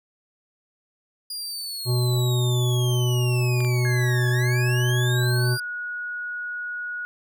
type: linear two-way sweep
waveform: sawtooth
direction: down then up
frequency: 4859 to 1689 to 4859 Hz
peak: -27 dBFS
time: 1.3-5.6 s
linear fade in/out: 5 ms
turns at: 4.3 s
type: harmonic tone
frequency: 123.47 Hz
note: B2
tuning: in tune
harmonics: 1 / 3 / 5 / 7 / 9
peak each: -19 / -29 / -39 / -40 / -42 dBFS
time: 1.85-5.58 s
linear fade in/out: 50 ms
type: clicks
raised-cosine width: 0.3 ms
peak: -21 dBFS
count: 2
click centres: 3.605 / 3.648 s
type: tone with pitch glide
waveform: sine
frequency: 1661.2 to 1454.5 Hz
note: G#6 to F#6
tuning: 0 to -30 cents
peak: -28 dBFS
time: 3.85-7.05 s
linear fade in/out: 0 ms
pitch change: -230 cents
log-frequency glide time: 5.02-5.63 s
effects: none